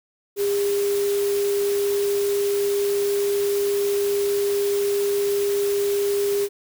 sine tone in noise, 403.8 Hz, G#4, 49 cents flat, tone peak -19 dBFS, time 0.36-6.49 s, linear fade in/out 50 ms, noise white, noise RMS -33 dBFS, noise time 0.36-6.49 s, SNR +11 dB, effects none

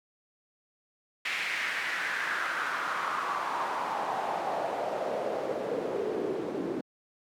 pink noise with band-pass filter sweep, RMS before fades -32 dBFS, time 1.25-6.81 s, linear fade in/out 5 ms, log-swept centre 2300 to 330 Hz, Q 3.3, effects high-pass 150 Hz 12 dB/octave

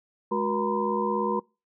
sine tone cluster, 210.8 / 366.9 / 477.1 / 941 / 1018 Hz, G#3 / F#4 / A#4 / A#5 / C6, +26 / -15 / +40 / +16 / -48 cents, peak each -30 dBFS, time 0.31-1.4 s, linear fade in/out 10 ms, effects noise-tail reverb RT60 0.3 s tail -26 dB re dry

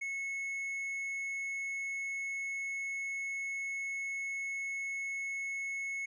triangle tone with tanh clipping, 2192 Hz, C#7, 20 cents flat, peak -36 dBFS, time 0.01-6.06 s, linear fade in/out 10 ms, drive 9 dB, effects none

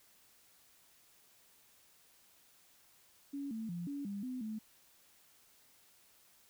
sine tone with pitch steps, 280.6 / 222.4 / 173.4 / 283.2 / 200.7 / 254.2 / 217.6 Hz, C#4 / A3 / F3 / C#4 / G3 / C4 / A3, +21 / +19 / -12 / +37 / +41 / -50 / -19 cents, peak -38 dBFS, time 3.33-4.59 s, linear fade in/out 10 ms, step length 180 ms, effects white hiss -66 dBFS RMS until 6.49 s

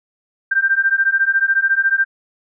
sine beating tone pair, 1568 / 1582 Hz, G6 / G6, 0 / +15 cents, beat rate 14 Hz, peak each -16 dBFS, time 0.51-2.05 s, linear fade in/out 10 ms, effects none

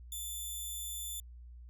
5% pulse tone, 3520 Hz, A7, in tune, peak -31 dBFS, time 0.12-1.2 s, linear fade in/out 2 ms, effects added 60 Hz sine -48 dBFS peak until 1.69 s

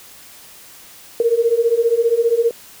sine beating tone pair, 455.7 / 470.7 Hz, A#4 / A#4, -39 / +17 cents, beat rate 15 Hz, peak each -17 / -15 dBFS, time 1.2-2.51 s, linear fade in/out 2 ms, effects white hiss -42 dBFS RMS until 2.8 s

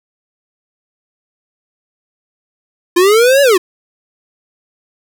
square linear two-way sweep, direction up then down, 340.3 to 575 to 340.3 Hz, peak -7 dBFS, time 2.96-3.58 s, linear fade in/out 10 ms, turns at 3.42 s, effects none

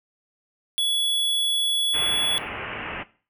square tone, 3388 Hz, G#7, 34 cents sharp, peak -21 dBFS, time 0.78-2.38 s, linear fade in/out 0 ms
white low-pass noise, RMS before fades -33 dBFS, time 1.93-3.04 s, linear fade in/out 20 ms, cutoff 2900 Hz, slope 96 dB/octave
effects noise-tail reverb RT60 0.4 s tail -18 dB re dry

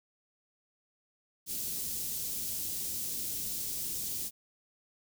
white band-stop noise, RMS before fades -36 dBFS, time 1.46-4.31 s, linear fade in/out 50 ms, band 300 to 5100 Hz, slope 12 dB/octave, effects none

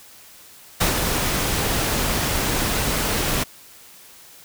pink noise with ADSR envelope, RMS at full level -18 dBFS, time 0.8-3.44 s, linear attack 12 ms, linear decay 120 ms, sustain -4 dB, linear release 12 ms, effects white hiss -46 dBFS RMS until 4.44 s

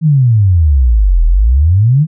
sine exponential two-way sweep, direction down then up, 164.81 to 38.89 to 164.81 Hz, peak -5 dBFS, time 0.01-2.07 s, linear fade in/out 50 ms, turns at 1.25 s, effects none

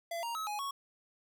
square tone with pitch steps, 677 / 935 / 1286 / 834 / 1108 Hz, E5 / A#5 / E6 / G#5 / C#6, +46 / +5 / -43 / +7 / -1 cents, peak -36 dBFS, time 0.11-0.71 s, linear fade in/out 5 ms, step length 120 ms, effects none

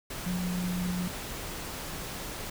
sine tone in noise, 179.6 Hz, F3, 49 cents sharp, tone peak -29 dBFS, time 0.26-1.08 s, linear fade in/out 5 ms, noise pink, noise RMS -38 dBFS, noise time 0.1-2.5 s, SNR +6 dB, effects none

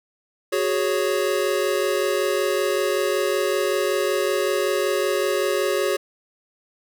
square chord, F# suspended second, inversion none, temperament equal, 370 / 415.3 / 554.4 Hz, F#4 / G#4 / C#5, 0 / 0 / 0 cents, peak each -25 dBFS, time 0.52-5.97 s, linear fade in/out 10 ms, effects none

